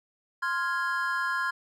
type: chord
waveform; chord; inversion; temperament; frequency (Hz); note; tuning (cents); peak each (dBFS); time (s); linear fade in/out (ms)
triangle; F minor; second; equal; 1046.5 / 1396.9 / 1661.2; C6 / F6 / Ab6; 0 / 0 / 0; -29; 0.42-1.51; 10
effects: none